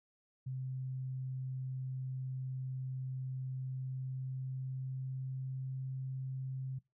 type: tone with pitch glide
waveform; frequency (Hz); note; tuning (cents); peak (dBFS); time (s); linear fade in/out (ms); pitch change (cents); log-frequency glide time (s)
sine; 130.3 to 131.66; C3 to C3; -7 to +11; -37; 0.46-6.79; 10; +18; 3.55-5.87
effects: noise-tail reverb RT60 0.2 s tail -21 dB re dry